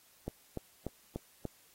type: click train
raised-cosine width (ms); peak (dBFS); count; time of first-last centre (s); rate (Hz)
2; -23; 5; 0.28-1.453; 3.41
effects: white hiss -64 dBFS RMS until 1.74 s + AAC 48 kbps